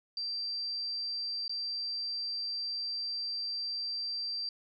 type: tone with dropouts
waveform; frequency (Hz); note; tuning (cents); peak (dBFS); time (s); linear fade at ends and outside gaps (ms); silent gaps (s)
sine; 4699; D8; 0; -33; 0.17-4.49; 2; 1.48-1.494
effects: none